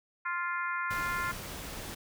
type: harmonic tone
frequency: 349.2 Hz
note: F4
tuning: in tune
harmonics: 3 / 4 / 5 / 6 / 7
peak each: -35 / -34 / -39 / -40 / -47 dBFS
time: 0.25-1.32 s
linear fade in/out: 10 ms
type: noise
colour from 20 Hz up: pink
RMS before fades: -41 dBFS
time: 0.9-1.95 s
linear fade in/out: 10 ms
effects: none